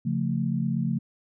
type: chord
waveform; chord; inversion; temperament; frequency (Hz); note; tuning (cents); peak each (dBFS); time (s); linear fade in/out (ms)
sine; Db augmented; none; equal with one note detuned; 138.59 / 174.61 / 223.3; Db3 / F3 / A3; 0 / 0 / +26; -28; 0.05-0.99; 10
effects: none